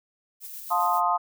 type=noise with tremolo; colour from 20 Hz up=violet; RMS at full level=-38 dBFS; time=0.4-1.02 s; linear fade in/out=50 ms; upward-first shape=square; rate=7.5 Hz; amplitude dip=30%
type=chord; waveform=sine; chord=F dominant seventh; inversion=none; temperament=equal with one note detuned; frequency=705.3 / 880 / 1046.5 / 1244.5 Hz; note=F5 / A5 / C6 / Eb6; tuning=+17 / 0 / 0 / 0 cents; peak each=-26 dBFS; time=0.7-1.18 s; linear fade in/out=20 ms
effects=none